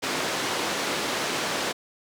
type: band-pass noise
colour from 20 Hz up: pink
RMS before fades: -28 dBFS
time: 0.02-1.73 s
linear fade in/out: 20 ms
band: 290 to 6600 Hz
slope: 12 dB/octave
effects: none